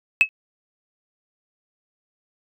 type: tone with exponential decay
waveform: sine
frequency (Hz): 2584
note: E7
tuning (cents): -35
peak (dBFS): -5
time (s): 0.21-0.29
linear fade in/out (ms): 0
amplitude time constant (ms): 16
effects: tanh soft clip ceiling -5 dBFS